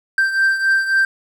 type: beating tone pair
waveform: triangle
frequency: 1568 / 1571.7 Hz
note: G6 / G6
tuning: 0 / +4 cents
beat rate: 3.7 Hz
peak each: -13 / -19 dBFS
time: 0.18-1.05 s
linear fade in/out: 2 ms
effects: none